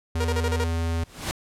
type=tone with pitch glide; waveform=square; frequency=82.41 to 82.94 Hz; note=E2 to E2; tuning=0 to +11 cents; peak=-24 dBFS; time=0.15-1.04 s; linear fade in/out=5 ms; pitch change=+11 cents; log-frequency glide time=0.37-0.79 s
type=tone bursts; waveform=sawtooth; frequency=471.3 Hz; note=A#4; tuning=19 cents sharp; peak=-21 dBFS; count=6; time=0.2-0.642 s; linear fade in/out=5 ms; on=47 ms; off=32 ms
type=noise with exponential growth; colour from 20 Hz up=pink; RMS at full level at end=-25 dBFS; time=0.97-1.31 s; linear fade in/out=0 ms; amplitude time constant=72 ms
effects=low-pass 11000 Hz 12 dB/octave